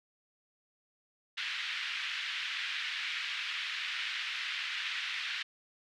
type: band-pass noise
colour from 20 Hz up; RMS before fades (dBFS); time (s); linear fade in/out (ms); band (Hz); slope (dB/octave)
white; -37; 1.37-5.43; 10; 1600 to 3400; 24
effects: none